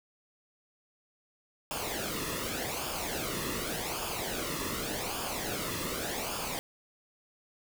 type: noise with flanger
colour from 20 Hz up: pink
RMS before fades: -35 dBFS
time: 1.71-6.59 s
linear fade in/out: 0 ms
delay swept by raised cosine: 0.5 to 1.33 ms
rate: 0.86 Hz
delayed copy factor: -0.65
effects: none